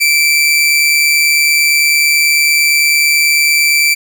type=tone with amplitude modulation; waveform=sawtooth; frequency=2334 Hz; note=D7; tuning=11 cents flat; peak=-3 dBFS; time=0-3.95 s; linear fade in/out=20 ms; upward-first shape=sine; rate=149 Hz; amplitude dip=40%; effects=none